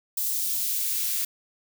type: noise with high-pass filter sweep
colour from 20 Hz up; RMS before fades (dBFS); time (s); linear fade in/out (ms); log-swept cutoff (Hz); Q
blue; -27; 0.17-1.25; 5; 4800 to 1800; 0.73
effects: none